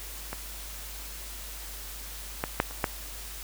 clicks, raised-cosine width 0.5 ms, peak -19 / -12 / -7 / -27 / -9 dBFS, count 5, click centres 0.33 / 2.439 / 2.601 / 2.71 / 2.842 s, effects added 50 Hz sine -42 dBFS peak until 3.43 s + white hiss -42 dBFS RMS until 3.43 s

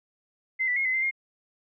sine tone with pitch steps, 2067 / 1975 / 2154 / 2038 / 2082 / 2131 Hz, C7 / B6 / C7 / C7 / C7 / C7, -22 / 0 / +50 / -46 / -9 / +31 cents, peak -23 dBFS, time 0.59-1.112 s, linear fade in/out 20 ms, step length 87 ms, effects none

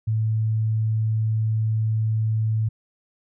sine tone, 110 Hz, A2, in tune, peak -19 dBFS, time 0.07-2.69 s, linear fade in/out 10 ms, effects none

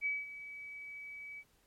sine tone with ADSR envelope, 2284 Hz, D7, 49 cents flat, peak -30 dBFS, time 0.01-1.44 s, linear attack 47 ms, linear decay 200 ms, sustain -14 dB, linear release 53 ms, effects pink hiss -71 dBFS RMS until 1.66 s + MP3 64 kbps

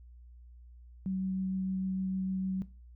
sine tone with vibrato, 188.8 Hz, F#3, 35 cents sharp, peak -30 dBFS, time 1.06-2.62 s, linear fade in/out 0 ms, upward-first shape triangle, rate 6.6 Hz, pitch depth 8 cents each way, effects noise-tail reverb RT60 0.3 s tail -17 dB re dry + added 60 Hz sine -50 dBFS peak until 2.95 s

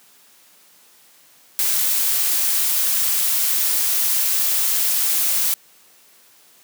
blue noise, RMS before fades -19 dBFS, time 1.59-5.54 s, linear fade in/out 0 ms, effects white hiss -52 dBFS RMS until 6.63 s + high-pass 150 Hz 12 dB/octave

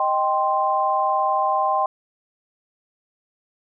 sine chord, C minor, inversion first, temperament equal, 622.3 / 784 / 1046.5 Hz, Eb5 / G5 / C6, 0 / 0 / 0 cents, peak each -25 / -21 / -21 dBFS, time 0-1.86 s, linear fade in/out 2 ms, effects none

